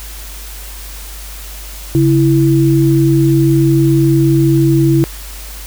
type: tone pair together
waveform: sine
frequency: 138.75 / 330 Hz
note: C#3 / E4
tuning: +2 / +2 cents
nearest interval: octave + minor third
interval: 1500 cents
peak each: -10 dBFS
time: 1.95-5.04 s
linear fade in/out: 0 ms
effects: added 50 Hz sine -28 dBFS peak until 5.66 s + white hiss -32 dBFS RMS until 5.66 s